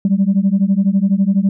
sine beating tone pair, 189.8 / 201.8 Hz, F#3 / G#3, +44 / -49 cents, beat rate 12 Hz, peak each -13 dBFS, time 0.05-1.49 s, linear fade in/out 2 ms, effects tanh soft clip ceiling -6 dBFS

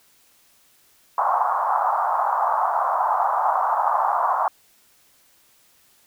pink band-pass noise, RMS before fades -21 dBFS, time 1.18-4.48 s, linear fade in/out 2 ms, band 720 to 1200 Hz, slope 48 dB/octave, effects white hiss -58 dBFS RMS until 6.06 s

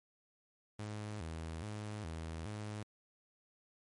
sawtooth tone with vibrato, 92.5 Hz, F#2, in tune, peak -37 dBFS, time 0.79-2.83 s, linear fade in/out 5 ms, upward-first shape square, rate 1.2 Hz, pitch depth 230 cents each way, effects MP3 48 kbps

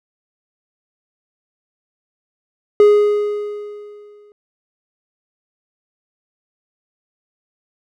triangle tone with exponential decay, 415.3 Hz, G#4, in tune, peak -3 dBFS, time 2.8-4.32 s, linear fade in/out 1 ms, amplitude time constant 330 ms, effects none

